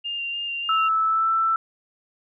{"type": "tone with vibrato", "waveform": "sine", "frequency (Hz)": 2794, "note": "F7", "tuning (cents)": 0, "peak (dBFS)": -26, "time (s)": [0.04, 0.89], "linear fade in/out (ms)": 20, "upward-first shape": "square", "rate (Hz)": 3.4, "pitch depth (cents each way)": 11}
{"type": "tone with pitch glide", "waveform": "sine", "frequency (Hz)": [1310, 1329.8], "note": ["E6", "E6"], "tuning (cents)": [-11, 15], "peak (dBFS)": -18, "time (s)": [0.69, 1.56], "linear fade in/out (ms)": 2, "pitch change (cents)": 26, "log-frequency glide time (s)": [1.07, 1.3]}
{"effects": []}